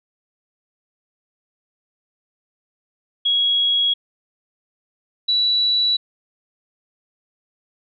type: tone pair in turn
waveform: sine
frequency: 3319 / 3937 Hz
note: G#7 / B7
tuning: -2 / -6 cents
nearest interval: minor third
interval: 296 cents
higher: second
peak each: -15 dBFS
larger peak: neither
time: 3.25-3.94 / 5.28-5.97 s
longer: neither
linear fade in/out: 10 ms
effects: none